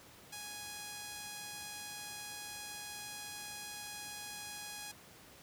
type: tone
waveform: 5% pulse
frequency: 830.6 Hz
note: G#5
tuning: in tune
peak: -32 dBFS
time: 0.32-4.92 s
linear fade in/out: 10 ms
effects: pink hiss -57 dBFS RMS until 5.42 s + high-pass 80 Hz 12 dB/octave